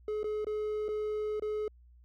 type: tone with dropouts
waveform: triangle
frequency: 425.2 Hz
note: G#4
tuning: 41 cents sharp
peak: -29 dBFS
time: 0.08-1.68 s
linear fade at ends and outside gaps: 2 ms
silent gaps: 0.232-0.242 / 0.446-0.468 / 0.883-0.888 / 1.397-1.422 s
effects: added 60 Hz sine -55 dBFS peak until 2.04 s